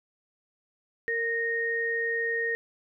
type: tone pair together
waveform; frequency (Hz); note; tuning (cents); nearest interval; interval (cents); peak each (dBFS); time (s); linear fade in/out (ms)
sine; 461.3 / 1856; A#4 / A#6; -18 / -8; 2 octaves; 2410; -31 / -27; 1.08-2.55; 0
effects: none